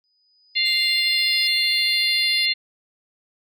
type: tone with exponential growth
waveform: sine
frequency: 4978 Hz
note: D#8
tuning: in tune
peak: -27 dBFS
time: 0.04-1.47 s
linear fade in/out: 0 ms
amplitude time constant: 310 ms
type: harmonic tone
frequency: 698.5 Hz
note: F5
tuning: in tune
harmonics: 3 / 4 / 5 / 6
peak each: -23 / -26 / -25 / -21 dBFS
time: 0.55-2.54 s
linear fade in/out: 20 ms
type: linear sweep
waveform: sawtooth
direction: up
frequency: 4000 to 4908 Hz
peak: -30 dBFS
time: 0.65-2.46 s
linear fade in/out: 10 ms
effects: none